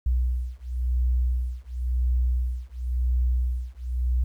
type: beating tone pair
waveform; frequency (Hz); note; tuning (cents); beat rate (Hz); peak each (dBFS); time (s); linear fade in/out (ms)
sine; 61.3 / 62.25; B1 / B1; -12 / +14; 0.95; -25; 0.06-4.24; 5
effects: 10-bit